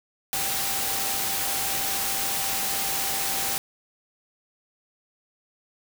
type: tone in noise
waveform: sine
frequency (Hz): 784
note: G5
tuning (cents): 0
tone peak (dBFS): -36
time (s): 0.33-3.58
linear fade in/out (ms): 0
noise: white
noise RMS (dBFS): -27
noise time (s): 0.33-3.58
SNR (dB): -12
effects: none